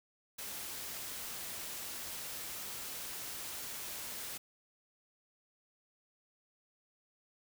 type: noise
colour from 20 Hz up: white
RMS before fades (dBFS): -43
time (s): 0.38-4.38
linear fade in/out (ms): 10
effects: none